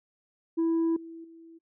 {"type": "tone with level steps", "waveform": "sine", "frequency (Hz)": 329.6, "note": "E4", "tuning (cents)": 0, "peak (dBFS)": [-20, -40, -47], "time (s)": [0.57, 1.59], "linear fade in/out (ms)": 20, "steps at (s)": [0.96, 1.24], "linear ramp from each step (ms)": 5, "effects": ["noise-tail reverb RT60 0.1 s tail -21 dB re dry", "tanh soft clip ceiling -22 dBFS"]}